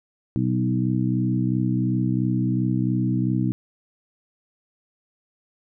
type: harmonic tone with a mistuned harmonic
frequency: 62.9 Hz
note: B1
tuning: 32 cents sharp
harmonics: 2 / 3 / 4 / 5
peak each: -23 / -25 / -26 / -27 dBFS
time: 0.36-3.52 s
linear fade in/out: 0 ms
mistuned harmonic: 2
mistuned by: -23 cents
effects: none